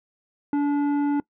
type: tone with tanh clipping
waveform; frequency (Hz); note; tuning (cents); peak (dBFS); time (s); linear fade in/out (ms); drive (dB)
sine; 288.2; D4; -33; -21; 0.53-1.2; 2; 10
effects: noise-tail reverb RT60 0.1 s tail -22 dB re dry